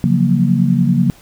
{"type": "chord", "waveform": "sine", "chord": "Gb major seventh", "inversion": "second", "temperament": "equal", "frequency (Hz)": [138.59, 174.61, 185, 233.1], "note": ["Db3", "F3", "Gb3", "Bb3"], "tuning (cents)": [0, 0, 0, 0], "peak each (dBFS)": -16, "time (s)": [0.04, 1.1], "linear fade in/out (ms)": 0, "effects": ["pink hiss -45 dBFS RMS until 1.21 s"]}